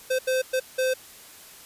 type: tone bursts at uneven times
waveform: square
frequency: 517 Hz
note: C5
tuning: 21 cents flat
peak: -22 dBFS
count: 4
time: 0.1-0.19 / 0.27-0.42 / 0.53-0.6 / 0.78-0.94 s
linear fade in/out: 10 ms
effects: white hiss -47 dBFS RMS until 1.65 s + resampled to 32000 Hz